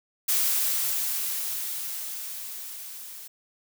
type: noise with level ramp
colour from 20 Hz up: blue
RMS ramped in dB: -23 to -42 dBFS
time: 0.28-3.28 s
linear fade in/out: 10 ms
effects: none